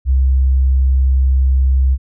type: tone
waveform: sine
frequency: 65.8 Hz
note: C2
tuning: 10 cents sharp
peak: -9 dBFS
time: 0.05-1.98 s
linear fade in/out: 50 ms
effects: none